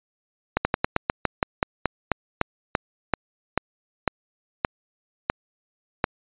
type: slowing click train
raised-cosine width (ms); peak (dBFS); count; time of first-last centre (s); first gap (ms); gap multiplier
0.5; -4; 19; 0.57-6.042; 80; 1.14
effects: resampled to 8000 Hz